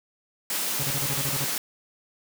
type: high-pass noise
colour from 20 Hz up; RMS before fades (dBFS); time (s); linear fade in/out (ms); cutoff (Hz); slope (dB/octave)
white; -28; 0.5-1.58; 2; 140; 96
type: tone with tremolo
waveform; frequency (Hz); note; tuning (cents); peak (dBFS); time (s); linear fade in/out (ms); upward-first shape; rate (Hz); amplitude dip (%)
40% pulse; 138.59; C#3; 0; -28; 0.79-1.47; 10; square; 13; 80
effects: none